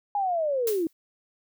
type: linear sweep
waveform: sine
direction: down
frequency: 830.6 to 311.1 Hz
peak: -23 dBFS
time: 0.15-0.87 s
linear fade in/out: 2 ms
type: noise with exponential decay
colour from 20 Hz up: blue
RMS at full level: -29 dBFS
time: 0.67-0.93 s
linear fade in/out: 2 ms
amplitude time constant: 56 ms
effects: none